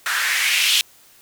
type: noise with band-pass filter sweep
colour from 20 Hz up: blue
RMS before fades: -19 dBFS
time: 0.06-0.81 s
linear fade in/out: 0 ms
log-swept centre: 1400 to 3200 Hz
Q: 3
effects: white hiss -51 dBFS RMS until 1.21 s